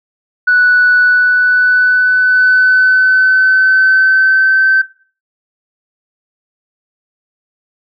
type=tone with pitch glide; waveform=sine; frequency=1480 to 1544.6 Hz; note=F#6 to G6; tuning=0 to -26 cents; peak=-5 dBFS; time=0.47-4.82 s; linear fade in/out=10 ms; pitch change=+74 cents; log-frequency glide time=1.01-4.68 s; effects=noise-tail reverb RT60 0.4 s tail -17 dB re dry + tanh soft clip ceiling -2 dBFS